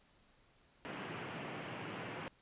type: band-pass noise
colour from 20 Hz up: pink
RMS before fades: -45 dBFS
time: 0.85-2.28 s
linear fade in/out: 0 ms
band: 110 to 3100 Hz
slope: 48 dB/octave
effects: pink hiss -69 dBFS RMS until 2.41 s + resampled to 8000 Hz

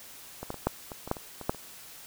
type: clicks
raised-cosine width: 1 ms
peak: -22 / -19 / -25 / -10 / -24 / -24 / -12 / -26 / -25 / -11 / -30 dBFS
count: 11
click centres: 0.43 / 0.504 / 0.543 / 0.67 / 0.918 / 1.076 / 1.114 / 1.168 / 1.413 / 1.495 / 1.547 s
effects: white hiss -48 dBFS RMS until 2.06 s

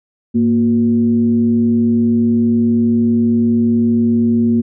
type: tone with frequency modulation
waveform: sine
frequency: 233.1 Hz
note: A#3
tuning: in tune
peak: -10 dBFS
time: 0.34-4.62 s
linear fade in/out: 20 ms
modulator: 131 Hz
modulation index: 0.46
effects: none

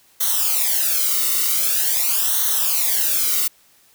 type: noise with flanger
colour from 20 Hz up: blue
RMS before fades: -19 dBFS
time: 0.2-3.48 s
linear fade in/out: 10 ms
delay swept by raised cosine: 0.4 to 1.23 ms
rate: 0.45 Hz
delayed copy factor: -0.9
effects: white hiss -55 dBFS RMS until 3.94 s

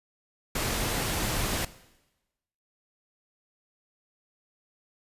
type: noise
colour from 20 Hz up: pink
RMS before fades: -29 dBFS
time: 0.55-1.65 s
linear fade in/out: 5 ms
effects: noise-tail reverb RT60 1.0 s tail -17 dB re dry + resampled to 32000 Hz

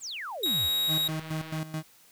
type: exponential sweep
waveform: sine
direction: down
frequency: 8480 to 61.74 Hz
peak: -34 dBFS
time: 0-0.7 s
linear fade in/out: 50 ms
type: tone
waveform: 45% pulse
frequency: 3800 Hz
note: A#7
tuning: 33 cents sharp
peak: -25 dBFS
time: 0.43-1.08 s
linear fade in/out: 5 ms
type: click train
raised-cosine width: 0.3 ms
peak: -28 dBFS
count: 183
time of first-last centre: 0.46-1.597 s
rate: 160 Hz
type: tone with tremolo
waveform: 35% pulse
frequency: 157.2 Hz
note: D#3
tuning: 18 cents sharp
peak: -28 dBFS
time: 0.87-1.83 s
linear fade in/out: 50 ms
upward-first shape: square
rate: 4.6 Hz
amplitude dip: 75%
effects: white hiss -58 dBFS RMS until 2.11 s

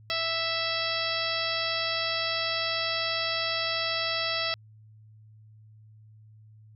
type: harmonic tone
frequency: 659.3 Hz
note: E5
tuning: in tune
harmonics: 1 / 2 / 3 / 4 / 5 / 6 / 7 / 8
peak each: -35 / -35 / -35 / -35 / -35 / -35 / -35 / -35 dBFS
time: 0.1-4.54 s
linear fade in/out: 0 ms
effects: added 108 Hz sine -50 dBFS peak until 6.75 s

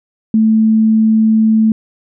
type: tone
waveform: sine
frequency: 220 Hz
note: A3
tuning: in tune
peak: -7 dBFS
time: 0.34-1.72 s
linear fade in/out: 2 ms
effects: none

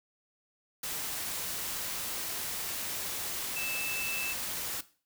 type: tone in noise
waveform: sine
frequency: 2637 Hz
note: E7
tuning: in tune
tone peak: -35 dBFS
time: 3.56-4.33 s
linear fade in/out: 5 ms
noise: white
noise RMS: -36 dBFS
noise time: 0.83-4.81 s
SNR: -2 dB
effects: noise-tail reverb RT60 0.4 s tail -17 dB re dry

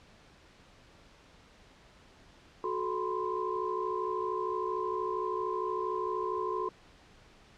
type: tone cluster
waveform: sine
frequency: 369.3 / 433.7 / 993 / 1046 Hz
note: F#4 / A4 / B5 / C6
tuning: -3 / -25 / +9 / -1 cents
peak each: -35 / -36 / -39 / -35 dBFS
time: 2.64-6.69 s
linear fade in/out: 2 ms
effects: pink hiss -58 dBFS RMS until 7.57 s + low-pass 5000 Hz 12 dB/octave

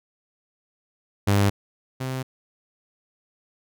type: tone pair in turn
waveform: sawtooth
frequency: 100.6 / 130.41 Hz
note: G2 / C3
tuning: +45 / -5 cents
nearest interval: major third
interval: 450 cents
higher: second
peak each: -13 / -23 dBFS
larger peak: first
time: 1.27-1.5 / 2-2.23 s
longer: neither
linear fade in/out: 10 ms
effects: none

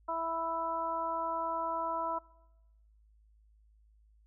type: harmonic tone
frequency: 329.6 Hz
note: E4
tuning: in tune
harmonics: 1 / 2 / 3 / 4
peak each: -46 / -37 / -34 / -39 dBFS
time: 0.08-2.19 s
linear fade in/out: 10 ms
effects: noise-tail reverb RT60 1.0 s tail -24 dB re dry + added 53 Hz sine -61 dBFS peak until 4.26 s

